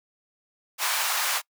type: high-pass noise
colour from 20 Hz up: pink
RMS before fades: -26 dBFS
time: 0.78-1.42 s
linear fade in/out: 50 ms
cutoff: 820 Hz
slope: 24 dB/octave
effects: noise-tail reverb RT60 0.1 s tail -24 dB re dry